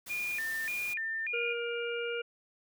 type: noise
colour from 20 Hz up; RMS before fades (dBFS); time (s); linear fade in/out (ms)
white; -45; 0.06-0.94; 10
type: tone with vibrato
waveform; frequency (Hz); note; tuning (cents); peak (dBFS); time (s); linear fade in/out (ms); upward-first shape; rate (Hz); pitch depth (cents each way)
sine; 2087; C7; -5; -32; 0.09-1.54; 20; square; 1.7; 260
type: harmonic tone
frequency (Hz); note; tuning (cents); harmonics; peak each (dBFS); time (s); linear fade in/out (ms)
471.7; A#4; +20; 1 / 3 / 5 / 6; -34 / -39 / -41 / -42; 1.33-2.22; 10
effects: none